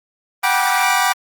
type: chord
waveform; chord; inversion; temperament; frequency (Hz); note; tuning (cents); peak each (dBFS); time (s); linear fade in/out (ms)
25% pulse; G major seventh; third; equal with one note detuned; 740 / 784 / 970.2 / 1174.7; F#5 / G5 / B5 / D6; 0 / 0 / -31 / 0; -16; 0.43-1.13; 10
effects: Opus 24 kbps